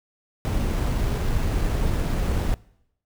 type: noise with sample-and-hold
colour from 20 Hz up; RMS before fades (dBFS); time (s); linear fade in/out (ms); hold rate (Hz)
brown; -23; 0.45-2.54; 0; 8820
effects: noise-tail reverb RT60 0.8 s tail -23 dB re dry